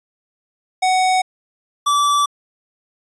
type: tone pair in turn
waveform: square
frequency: 745 / 1158.1 Hz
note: F#5 / D6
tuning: +12 / -25 cents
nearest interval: minor sixth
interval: 763 cents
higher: second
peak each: -14 dBFS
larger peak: neither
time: 0.82-1.22 / 1.86-2.26 s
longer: neither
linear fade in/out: 10 ms
effects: resampled to 22050 Hz